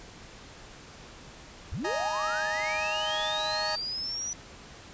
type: linear sweep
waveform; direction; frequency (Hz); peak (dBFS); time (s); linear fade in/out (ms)
sine; up; 51.6 to 5920; -31; 1.72-4.33; 0
type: chord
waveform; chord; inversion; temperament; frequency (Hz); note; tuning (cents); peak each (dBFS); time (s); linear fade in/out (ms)
25% pulse; D# suspended fourth; none; equal with one note detuned; 622.3 / 833.5 / 932.3; D#5 / G#5 / A#5; 0 / +6 / 0; -29 / -30 / -33; 1.84-3.76; 10
effects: pink hiss -48 dBFS RMS until 4.93 s + resampled to 16000 Hz